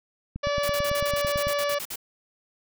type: click train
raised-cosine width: 5 ms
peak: -20 dBFS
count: 11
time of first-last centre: 0.36-1.47 s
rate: 9.01 Hz
type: harmonic tone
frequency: 577 Hz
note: D5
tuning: 31 cents flat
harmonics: 1 / 2 / 3 / 4 / 5 / 6 / 7 / 8 / 9 / 10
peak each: -25 / -31 / -35 / -37 / -39 / -41 / -42 / -43 / -44 / -45 dBFS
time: 0.43-1.79 s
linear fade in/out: 10 ms
type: noise bursts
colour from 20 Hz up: white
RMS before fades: -34 dBFS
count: 13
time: 0.63-1.959 s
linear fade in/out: 5 ms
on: 57 ms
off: 49 ms
effects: none